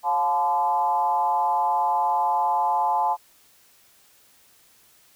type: tone with frequency modulation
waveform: sine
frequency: 864 Hz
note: A5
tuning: 32 cents flat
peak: -19 dBFS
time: 0.03-3.17 s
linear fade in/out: 50 ms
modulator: 157 Hz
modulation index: 0.97
effects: white hiss -57 dBFS RMS until 5.15 s